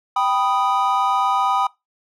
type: chord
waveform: triangle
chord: G augmented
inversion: none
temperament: equal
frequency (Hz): 784 / 987.8 / 1244.5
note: G5 / B5 / D#6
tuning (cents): 0 / 0 / 0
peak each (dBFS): -19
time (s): 0.16-1.67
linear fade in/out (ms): 5
effects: noise-tail reverb RT60 0.2 s tail -21 dB re dry